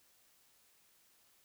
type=silence; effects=white hiss -69 dBFS RMS until 1.44 s